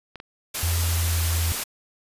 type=clicks; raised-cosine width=0.3 ms; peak=-22 dBFS; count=2; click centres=0.157 / 0.201 s
type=noise; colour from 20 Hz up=white; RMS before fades=-28 dBFS; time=0.54-1.64 s; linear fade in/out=10 ms
type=tone with pitch glide; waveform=sine; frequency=84.9 to 83.39 Hz; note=F2 to E2; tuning=-48 to +21 cents; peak=-21 dBFS; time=0.63-1.52 s; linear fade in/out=0 ms; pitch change=-31 cents; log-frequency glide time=0.89-1.24 s
effects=resampled to 32000 Hz